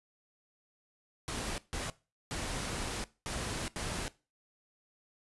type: noise bursts at uneven times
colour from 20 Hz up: pink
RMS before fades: -37 dBFS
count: 5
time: 1.28-1.58 / 1.73-1.9 / 2.31-3.04 / 3.26-3.68 / 3.76-4.08 s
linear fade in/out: 0 ms
effects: noise-tail reverb RT60 0.3 s tail -19 dB re dry + resampled to 24000 Hz